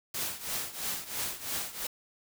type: noise with tremolo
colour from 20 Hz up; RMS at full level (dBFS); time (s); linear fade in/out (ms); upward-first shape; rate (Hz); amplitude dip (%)
white; -32; 0.14-1.87; 5; triangle; 3; 85
effects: none